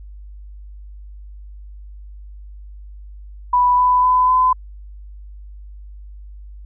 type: tone with pitch steps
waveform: sine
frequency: 987.8 / 997 / 1006.2 / 1015.6 Hz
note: B5 / B5 / B5 / B5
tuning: 0 / +16 / +32 / +48 cents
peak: -11 dBFS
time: 3.53-4.53 s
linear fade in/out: 5 ms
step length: 250 ms
effects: added 50 Hz sine -34 dBFS peak until 6.65 s